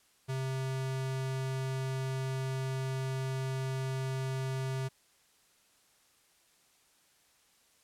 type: tone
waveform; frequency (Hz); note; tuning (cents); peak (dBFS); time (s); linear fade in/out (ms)
square; 132.2; C3; +18; -33; 0.28-4.89; 20
effects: white hiss -67 dBFS RMS until 7.83 s + low-pass 11000 Hz 12 dB/octave